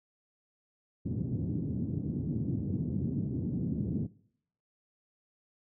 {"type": "band-pass noise", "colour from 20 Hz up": "pink", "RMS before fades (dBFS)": -33, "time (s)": [1.05, 4.07], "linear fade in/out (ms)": 10, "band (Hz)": [100, 280], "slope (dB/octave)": 24, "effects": ["noise-tail reverb RT60 0.7 s tail -22 dB re dry"]}